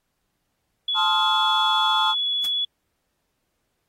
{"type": "tone with vibrato", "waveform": "sine", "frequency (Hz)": 3397, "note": "G#7", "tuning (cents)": 38, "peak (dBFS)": -21, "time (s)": [0.88, 2.65], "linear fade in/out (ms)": 5, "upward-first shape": "sine", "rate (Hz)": 15, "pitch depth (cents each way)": 10}
{"type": "chord", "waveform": "triangle", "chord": "F dominant seventh", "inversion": "first", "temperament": "just", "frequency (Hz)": [873.1, 1047.7, 1257.2, 1396.9], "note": ["A5", "C6", "Eb6", "F6"], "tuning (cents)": [-14, 2, 18, 0], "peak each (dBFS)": [-21, -24, -25, -26], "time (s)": [0.94, 2.15], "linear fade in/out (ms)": 50}
{"type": "noise with exponential decay", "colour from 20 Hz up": "white", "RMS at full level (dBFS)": -30, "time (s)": [2.44, 2.53], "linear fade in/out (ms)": 5, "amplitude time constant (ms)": 18}
{"effects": ["pink hiss -75 dBFS RMS until 3.88 s", "AAC 48 kbps"]}